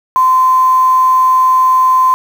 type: tone with quantisation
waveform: sine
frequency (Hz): 1031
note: C6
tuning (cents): -26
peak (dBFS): -6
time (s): 0.16-2.14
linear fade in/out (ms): 0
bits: 5
effects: none